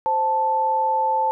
sine tone pair together, 523.3 / 879.4 Hz, C5 / A5, 0 / -1 cents, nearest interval major sixth, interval 899 cents, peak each -26 / -18 dBFS, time 0.06-1.31 s, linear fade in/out 0 ms, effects none

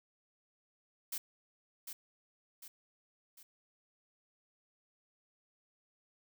blue noise with echo, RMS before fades -39 dBFS, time 1.12-1.18 s, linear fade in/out 5 ms, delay 750 ms, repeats 3, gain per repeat -6 dB, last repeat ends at 3.43 s, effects none

